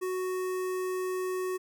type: tone with notch filter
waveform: square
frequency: 370 Hz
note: F#4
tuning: in tune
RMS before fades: -32 dBFS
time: 0.01-1.58 s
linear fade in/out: 20 ms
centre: 3800 Hz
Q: 0.92
effects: none